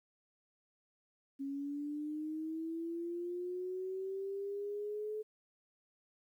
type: linear sweep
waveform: sine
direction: up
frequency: 273.1 to 431.3 Hz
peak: -37 dBFS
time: 1.39-5.23 s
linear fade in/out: 20 ms
effects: 12-bit